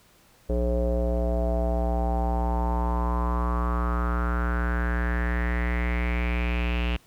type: tone with low-pass filter sweep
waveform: square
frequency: 59.8 Hz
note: A#1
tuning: 45 cents sharp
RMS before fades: -25 dBFS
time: 0.49-6.97 s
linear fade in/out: 10 ms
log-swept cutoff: 500 to 2800 Hz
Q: 6
effects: pink hiss -58 dBFS RMS until 7.06 s